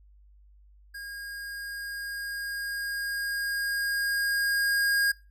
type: tone with level ramp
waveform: square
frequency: 1627 Hz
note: G#6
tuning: 36 cents flat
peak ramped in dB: -38 to -22 dBFS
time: 0.94-5.12 s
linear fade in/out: 10 ms
effects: noise-tail reverb RT60 0.3 s tail -21 dB re dry + added 50 Hz sine -53 dBFS peak until 5.3 s